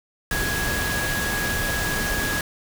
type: tone in noise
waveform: sine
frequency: 1661.2 Hz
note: G#6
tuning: in tune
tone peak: -26 dBFS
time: 0.31-2.41 s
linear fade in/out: 2 ms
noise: pink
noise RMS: -26 dBFS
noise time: 0.31-2.41 s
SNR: -3 dB
effects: none